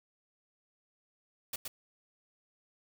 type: noise with echo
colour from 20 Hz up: white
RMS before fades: -37 dBFS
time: 1.53-1.56 s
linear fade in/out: 5 ms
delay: 120 ms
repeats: 1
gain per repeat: -3 dB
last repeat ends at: 1.68 s
effects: none